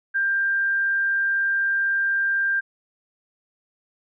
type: tone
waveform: sine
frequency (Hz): 1589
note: G6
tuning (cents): +23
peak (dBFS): -19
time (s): 0.14-2.61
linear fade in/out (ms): 20
effects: none